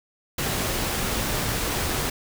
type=noise; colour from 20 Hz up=pink; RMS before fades=-26 dBFS; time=0.38-2.1 s; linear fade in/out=5 ms; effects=none